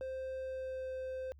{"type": "tone with pitch glide", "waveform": "triangle", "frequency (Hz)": [523.3, 519.1], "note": ["C5", "C5"], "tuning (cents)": [0, -14], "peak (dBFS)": -36, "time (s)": [0.01, 1.32], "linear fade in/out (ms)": 0, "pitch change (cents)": -14, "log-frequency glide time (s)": [0.4, 0.91], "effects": ["added 71 Hz sine -55 dBFS peak until 1.39 s"]}